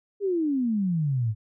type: exponential sweep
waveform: sine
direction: down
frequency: 415.3 to 103.6 Hz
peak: -22 dBFS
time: 0.2-1.35 s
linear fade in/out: 50 ms
effects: none